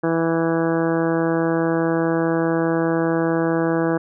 harmonic tone, 164.81 Hz, E3, in tune, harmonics 1 / 2 / 3 / 4 / 5 / 6 / 7 / 8 / 9 / 10, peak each -25 / -20 / -23 / -28 / -31 / -34 / -33 / -37 / -33 / -34 dBFS, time 0.03-3.98 s, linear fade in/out 10 ms, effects none

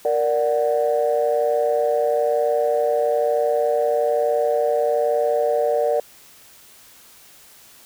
sine chord, Bb augmented, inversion none, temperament equal, 466.2 / 587.3 / 740 Hz, Bb4 / D5 / F#5, 0 / 0 / 0 cents, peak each -20 / -19 / -24 dBFS, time 0.05-6 s, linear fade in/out 2 ms, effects tanh soft clip ceiling -9 dBFS + white hiss -48 dBFS RMS until 7.85 s

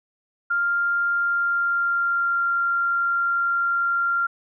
sine tone with pitch glide, 1396.9 to 1385.6 Hz, F6 to F6, 0 to -14 cents, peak -19 dBFS, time 0.5-4.27 s, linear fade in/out 10 ms, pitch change -14 cents, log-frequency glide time 1.12-2.45 s, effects none

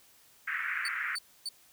pink band-pass noise, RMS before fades -34 dBFS, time 0.47-1.16 s, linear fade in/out 10 ms, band 1400 to 2200 Hz, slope 48 dB/octave
35% pulse tone bursts, 4522 Hz, C#8, 34 cents sharp, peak -32 dBFS, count 3, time 0.85-1.489 s, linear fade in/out 2 ms, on 33 ms, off 270 ms
effects white hiss -61 dBFS RMS until 1.72 s

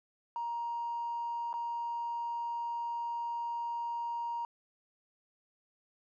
triangle tone with dropouts, 940 Hz, A#5, 14 cents sharp, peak -30 dBFS, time 0.36-4.45 s, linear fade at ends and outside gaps 1 ms, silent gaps 1.529-1.539 s, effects tanh soft clip ceiling -31 dBFS + resampled to 16000 Hz

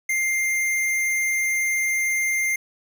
square tone, 2103 Hz, C7, 8 cents sharp, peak -21 dBFS, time 0.09-2.56 s, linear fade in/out 5 ms, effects none

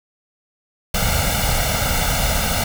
pink noise with comb filter, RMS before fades -19 dBFS, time 0.94-2.64 s, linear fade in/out 5 ms, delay 1.4 ms, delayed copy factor +0.85, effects none

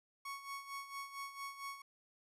30% pulse tone with tremolo, 1108.7 Hz, C#6, in tune, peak -39 dBFS, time 0.25-1.82 s, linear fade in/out 5 ms, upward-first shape sine, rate 4.4 Hz, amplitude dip 70%, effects resampled to 32000 Hz

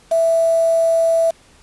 sine tone with quantisation, 660 Hz, E5, 2 cents sharp, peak -12 dBFS, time 0.11-1.31 s, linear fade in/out 10 ms, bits 5, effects pink hiss -50 dBFS RMS until 1.62 s + resampled to 24000 Hz

